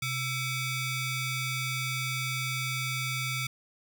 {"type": "ring-modulated tone", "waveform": "sawtooth", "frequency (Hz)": 1200, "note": "D6", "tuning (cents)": 37, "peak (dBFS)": -23, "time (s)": [0.02, 3.47], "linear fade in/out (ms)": 5, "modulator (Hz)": 1070, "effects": []}